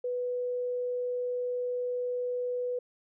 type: tone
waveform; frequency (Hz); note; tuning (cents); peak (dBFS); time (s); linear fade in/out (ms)
sine; 493.9; B4; 0; -29; 0.04-2.79; 5
effects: none

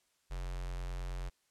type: tone with notch filter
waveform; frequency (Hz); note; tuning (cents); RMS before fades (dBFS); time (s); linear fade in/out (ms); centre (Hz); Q
square; 44.64; F1; +39; -39; 0.3-1.3; 20; 250; 0.92
effects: white hiss -75 dBFS RMS until 1.5 s + low-pass 10000 Hz 12 dB/octave

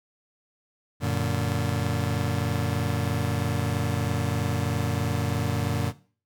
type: chord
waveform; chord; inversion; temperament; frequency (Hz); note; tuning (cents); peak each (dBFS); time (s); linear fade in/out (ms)
30% pulse; Gb augmented; none; just; 92.5 / 115.62 / 144.53; Gb2 / Bb2 / D3; 0 / -14 / -27; -26; 1-5.93; 50
effects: noise-tail reverb RT60 0.4 s tail -17 dB re dry

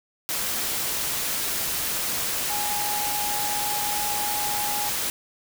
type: tone in noise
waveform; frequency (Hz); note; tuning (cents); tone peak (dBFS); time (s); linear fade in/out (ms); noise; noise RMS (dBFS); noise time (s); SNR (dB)
sine; 830.6; G#5; 0; -29; 2.5-4.89; 0; white; -27; 0.29-5.1; -5
effects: none

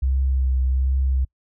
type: tone with vibrato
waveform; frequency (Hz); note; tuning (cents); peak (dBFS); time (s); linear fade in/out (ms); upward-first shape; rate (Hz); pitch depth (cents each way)
sine; 65.41; C2; 0; -17; 0.02-1.25; 10; triangle; 1.3; 31
effects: noise-tail reverb RT60 0.1 s tail -26 dB re dry

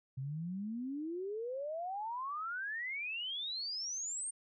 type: exponential sweep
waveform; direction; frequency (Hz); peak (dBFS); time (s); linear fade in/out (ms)
sine; up; 128 to 8870; -37; 0.17-4.31; 10
effects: none

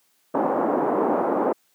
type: band-pass noise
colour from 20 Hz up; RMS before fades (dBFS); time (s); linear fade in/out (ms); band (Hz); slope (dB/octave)
pink; -22; 0.34-1.53; 10; 250 to 1000; 24
effects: white hiss -65 dBFS RMS until 1.74 s + high-pass 150 Hz 12 dB/octave

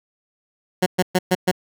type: tone bursts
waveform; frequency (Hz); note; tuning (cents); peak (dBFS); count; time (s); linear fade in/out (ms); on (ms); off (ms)
15% pulse; 183; F#3; -19; -8; 5; 0.82-1.515; 10; 43; 120
effects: none

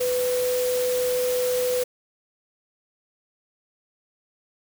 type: tone in noise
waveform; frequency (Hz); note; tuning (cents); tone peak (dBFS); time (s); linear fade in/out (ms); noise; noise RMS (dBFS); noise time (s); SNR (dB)
sine; 499.3; B4; +19; -21; 0-1.84; 10; white; -32; 0-1.84; +8
effects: none

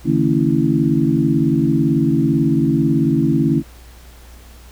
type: tone cluster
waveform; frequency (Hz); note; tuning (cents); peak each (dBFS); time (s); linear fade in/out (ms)
sine; 143.6 / 161.7 / 226.1 / 277.5 / 328.7; D3 / E3 / A3 / C#4 / E4; -39 / -33 / +47 / +2 / -5; -19 / -20 / -20 / -18 / -19; 0.04-3.63; 50
effects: added 60 Hz sine -39 dBFS peak until 4.71 s + pink hiss -46 dBFS RMS until 4.71 s

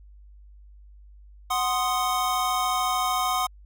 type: chord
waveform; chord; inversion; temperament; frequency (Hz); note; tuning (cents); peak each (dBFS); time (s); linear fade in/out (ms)
square; C diminished; second; equal; 740 / 1046.5 / 1244.5; Gb5 / C6 / Eb6; 0 / 0 / 0; -28; 1.5-3.47; 10
effects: added 50 Hz sine -46 dBFS peak until 3.65 s

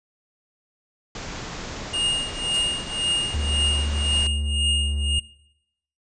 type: low-pass noise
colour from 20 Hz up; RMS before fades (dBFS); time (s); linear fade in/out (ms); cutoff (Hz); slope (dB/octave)
pink; -34; 1.15-4.27; 2; 7400; 96
type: tone with tremolo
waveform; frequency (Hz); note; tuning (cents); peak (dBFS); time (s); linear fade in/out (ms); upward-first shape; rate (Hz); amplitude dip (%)
square; 2842; F7; +30; -20; 1.93-5.2; 10; triangle; 1.9; 95
type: noise with exponential decay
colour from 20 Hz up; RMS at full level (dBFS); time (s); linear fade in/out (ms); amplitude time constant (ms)
white; -32; 2.54-2.85; 2; 66
type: tone with pitch glide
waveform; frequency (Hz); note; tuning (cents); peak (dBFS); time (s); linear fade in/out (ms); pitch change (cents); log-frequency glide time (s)
triangle; 73.42 to 72.41; D2 to D2; 0 to -24; -20; 3.34-5.19; 5; -24; 4.13-5.06
effects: noise-tail reverb RT60 0.8 s tail -20 dB re dry + resampled to 22050 Hz

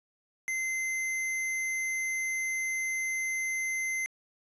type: tone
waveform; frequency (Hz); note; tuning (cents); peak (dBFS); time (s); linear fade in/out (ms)
square; 2070; C7; -19; -30; 0.48-4.06; 0
effects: resampled to 22050 Hz + 10-bit

